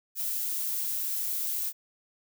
violet noise, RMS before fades -31 dBFS, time 0.15-1.73 s, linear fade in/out 50 ms, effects none

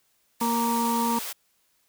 white high-pass noise, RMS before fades -34 dBFS, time 0.4-1.33 s, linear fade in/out 10 ms, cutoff 410 Hz, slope 48 dB/octave
harmonic tone, 233.1 Hz, A#3, in tune, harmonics 1 / 2 / 4 / 5, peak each -26 / -34 / -25 / -35 dBFS, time 0.41-1.19 s, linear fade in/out 5 ms
effects white hiss -68 dBFS RMS until 1.88 s

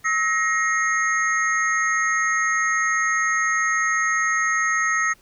sine tone cluster, 1291 / 1886 / 2136 / 6480 Hz, E6 / A#6 / C7 / G#8, -37 / +20 / +35 / -43 cents, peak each -23 / -21 / -28 / -30 dBFS, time 0.04-5.14 s, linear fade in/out 20 ms, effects pink hiss -56 dBFS RMS until 5.21 s

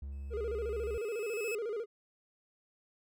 triangle tone, 69.3 Hz, C#2, in tune, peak -37 dBFS, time 0.02-0.98 s, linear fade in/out 5 ms
45% pulse tone with exponential growth, 2591 Hz, E7, 30 cents flat, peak -36 dBFS, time 0.12-1.55 s, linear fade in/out 2 ms, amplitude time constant 310 ms
triangle tone with vibrato, 440 Hz, A4, in tune, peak -32 dBFS, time 0.3-1.86 s, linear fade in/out 50 ms, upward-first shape square, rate 14 Hz, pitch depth 110 cents each way
effects none

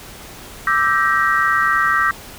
sine chord, E half-diminished seventh, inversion third, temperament equal with one note detuned, 1174.7 / 1318.5 / 1568 / 1896.2 Hz, D6 / E6 / G6 / Bb6, 0 / 0 / 0 / +29 cents, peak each -19 dBFS, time 0.67-2.11 s, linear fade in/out 2 ms, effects pink hiss -37 dBFS RMS until 2.38 s

